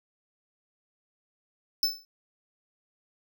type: tone with exponential decay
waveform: square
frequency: 5270 Hz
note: E8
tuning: 1 cent flat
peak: -19 dBFS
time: 1.83-2.05 s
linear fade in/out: 1 ms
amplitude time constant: 46 ms
effects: none